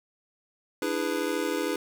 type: chord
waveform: square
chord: E dominant seventh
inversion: third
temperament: just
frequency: 296.7 / 329.6 / 412 / 494.4 Hz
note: D4 / E4 / G#4 / B4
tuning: +18 / 0 / -14 / +2 cents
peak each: -33 dBFS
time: 0.82-1.76 s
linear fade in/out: 2 ms
effects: none